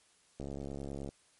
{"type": "click train", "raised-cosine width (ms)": 2, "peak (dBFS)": -28, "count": 49, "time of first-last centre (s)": [0.4, 1.09], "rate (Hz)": 69.6, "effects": ["white hiss -67 dBFS RMS until 1.39 s", "MP3 48 kbps"]}